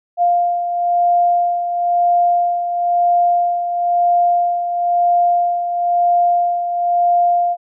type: beating tone pair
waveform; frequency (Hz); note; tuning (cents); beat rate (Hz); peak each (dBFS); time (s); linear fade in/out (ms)
sine; 700 / 701; F5 / F5; +4 / +6; 1; -13 / -21; 0.17-7.57; 50
effects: none